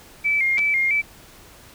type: tone with vibrato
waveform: sine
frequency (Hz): 2217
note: C#7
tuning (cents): 0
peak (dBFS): -17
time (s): 0.24-1.02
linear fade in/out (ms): 20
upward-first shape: square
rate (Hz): 3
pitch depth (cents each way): 72
type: clicks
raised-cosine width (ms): 0.2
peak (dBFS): -14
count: 2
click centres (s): 0.582 / 0.591
effects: pink hiss -47 dBFS RMS until 1.74 s